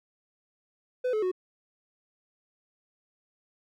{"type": "tone with pitch steps", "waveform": "triangle", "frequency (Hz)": [503, 430.4, 368.2], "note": ["B4", "A4", "F#4"], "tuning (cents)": [32, -38, -8], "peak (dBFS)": -23, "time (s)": [1.04, 1.316], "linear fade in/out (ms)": 10, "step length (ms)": 92, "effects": []}